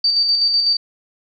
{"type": "tone with tremolo", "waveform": "sine", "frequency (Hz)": 4621, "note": "D8", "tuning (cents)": -29, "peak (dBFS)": -12, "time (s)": [0.04, 0.77], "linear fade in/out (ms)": 5, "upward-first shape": "square", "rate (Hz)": 8, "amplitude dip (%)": 35, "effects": []}